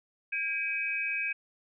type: tone cluster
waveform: sine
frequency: 1619 / 2308 / 2524 Hz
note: G#6 / D7 / D#7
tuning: -45 / -31 / +24 cents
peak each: -36 / -35 / -31 dBFS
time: 0.32-1.33 s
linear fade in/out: 10 ms
effects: none